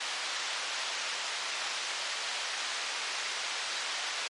white band-pass noise, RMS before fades -35 dBFS, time 0-4.28 s, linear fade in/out 10 ms, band 730 to 4700 Hz, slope 12 dB/octave, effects low-pass 8000 Hz 12 dB/octave + MP3 48 kbps

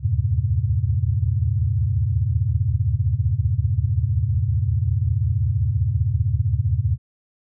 sine tone cluster, 73.3 / 78.8 / 94.4 / 109.7 / 130 Hz, D2 / D#2 / F#2 / A2 / C3, -3 / +23 / +35 / -5 / -11 cents, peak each -30 / -25 / -22 / -22 / -25 dBFS, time 0-6.98 s, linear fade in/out 50 ms, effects none

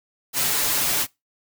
white noise with comb filter, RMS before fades -22 dBFS, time 0.33-1.07 s, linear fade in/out 50 ms, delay 6.9 ms, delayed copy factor +0.85, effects noise-tail reverb RT60 0.2 s tail -22 dB re dry

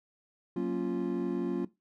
triangle chord, Gb major seventh, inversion none, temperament equal, 185 / 233.1 / 277.2 / 349.2 Hz, Gb3 / Bb3 / Db4 / F4, 0 / 0 / 0 / 0 cents, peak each -33 / -34 / -33 / -31 dBFS, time 0.56-1.65 s, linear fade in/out 5 ms, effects noise-tail reverb RT60 0.2 s tail -18 dB re dry

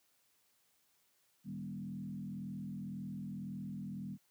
sine tone with frequency modulation, 195.1 Hz, G3, 8 cents flat, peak -40 dBFS, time 1.44-4.18 s, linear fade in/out 50 ms, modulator 41.9 Hz, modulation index 1.2, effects white hiss -74 dBFS RMS until 4.3 s + high-pass 60 Hz 12 dB/octave

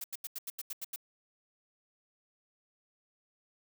blue noise bursts, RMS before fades -39 dBFS, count 9, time 0.01-0.961 s, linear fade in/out 5 ms, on 31 ms, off 84 ms, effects none

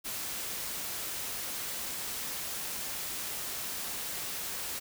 white noise, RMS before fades -37 dBFS, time 0.04-4.8 s, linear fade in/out 20 ms, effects none

